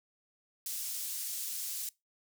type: high-pass noise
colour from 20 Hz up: pink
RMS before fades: -38 dBFS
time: 0.66-1.89 s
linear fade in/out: 2 ms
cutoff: 6800 Hz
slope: 12 dB/octave
effects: noise-tail reverb RT60 0.2 s tail -22 dB re dry